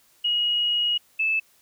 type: tone pair in turn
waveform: sine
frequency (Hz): 2893 / 2622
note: F#7 / E7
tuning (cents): -40 / -10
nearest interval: major second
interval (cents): 170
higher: first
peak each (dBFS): -20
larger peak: neither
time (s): 0.24-0.98 / 1.19-1.4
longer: first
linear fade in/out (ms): 10
effects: white hiss -60 dBFS RMS until 1.61 s